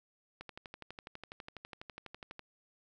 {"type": "click train", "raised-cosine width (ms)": 0.3, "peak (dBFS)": -29, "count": 25, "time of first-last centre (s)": [0.41, 2.393], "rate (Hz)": 12.1, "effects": []}